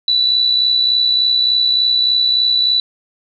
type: tone with amplitude modulation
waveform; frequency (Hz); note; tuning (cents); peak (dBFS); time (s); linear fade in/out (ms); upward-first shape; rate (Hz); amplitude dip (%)
sine; 3961; B7; +4; -9; 0.08-2.8; 2; sine; 63.4; 45
effects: none